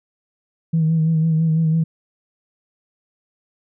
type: tone with vibrato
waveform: sine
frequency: 160.6 Hz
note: E3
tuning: 45 cents flat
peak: -13 dBFS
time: 0.73-1.84 s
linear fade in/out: 10 ms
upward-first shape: sine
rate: 6 Hz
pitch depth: 38 cents each way
effects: tanh soft clip ceiling -10 dBFS